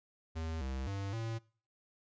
square tone with pitch steps, 80.7 / 65.9 / 98.7 / 113.5 Hz, E2 / C2 / G2 / A#2, -36 / +13 / +12 / -46 cents, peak -37 dBFS, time 0.35-1.39 s, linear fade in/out 20 ms, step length 260 ms, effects noise-tail reverb RT60 0.4 s tail -22 dB re dry + resampled to 16000 Hz

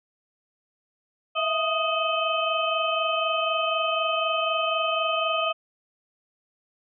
sine tone cluster, 648 / 672 / 1246 / 2570 / 3075 Hz, E5 / E5 / D#6 / E7 / G7, -30 / +33 / +2 / -45 / -34 cents, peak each -28 / -33 / -26 / -30 / -30 dBFS, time 1.35-5.53 s, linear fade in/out 20 ms, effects none

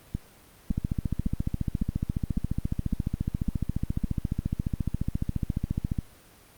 two click trains, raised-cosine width 5 ms, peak -16 / -14 dBFS, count 8 / 77, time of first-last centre 0.15-4.039 / 0.71-5.988 s, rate 1.8 / 14.4 Hz, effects pink hiss -54 dBFS RMS until 6.57 s + Opus 32 kbps

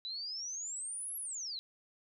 sine exponential two-way sweep, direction up then down, 3914 to 11490 to 3914 Hz, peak -38 dBFS, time 0.05-1.59 s, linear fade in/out 0 ms, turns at 1.17 s, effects none

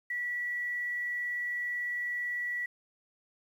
sine tone with quantisation, 1947 Hz, B6, 25 cents flat, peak -31 dBFS, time 0.1-2.66 s, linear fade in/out 5 ms, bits 10, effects none

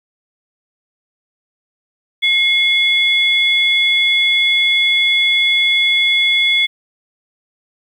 sine tone pair together, 2154 / 3419 Hz, C7 / G#7, +50 / +50 cents, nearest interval minor sixth, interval 800 cents, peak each -13 dBFS, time 2.22-6.67 s, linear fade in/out 20 ms, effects tanh soft clip ceiling -3 dBFS + 8-bit

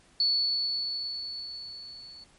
sine tone with level ramp, 4435 Hz, C#8, in tune, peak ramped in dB -21 to -45 dBFS, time 0.2-2.24 s, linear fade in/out 2 ms, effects pink hiss -60 dBFS RMS until 2.38 s + MP3 48 kbps

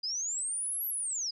sine linear two-way sweep, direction up then down, 4800 to 11840 to 4800 Hz, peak -31 dBFS, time 0.03-1.31 s, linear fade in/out 10 ms, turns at 0.87 s, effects none

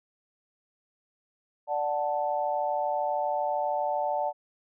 sine chord, D major, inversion none, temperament equal, 587.3 / 740 / 880 Hz, D5 / F#5 / A5, 0 / 0 / 0 cents, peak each -30 dBFS, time 1.67-4.33 s, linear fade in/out 50 ms, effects none

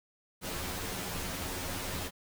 pink noise with comb filter, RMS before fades -37 dBFS, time 0.41-2.11 s, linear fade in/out 50 ms, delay 11 ms, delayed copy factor +0.8, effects none

